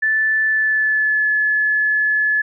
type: tone with pitch glide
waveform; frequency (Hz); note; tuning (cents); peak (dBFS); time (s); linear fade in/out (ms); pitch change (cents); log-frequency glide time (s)
sine; 1753 to 1715.9; A6 to A6; -7 to -44; -14; 0.02-2.42; 10; -37; 0.46-1.28
effects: none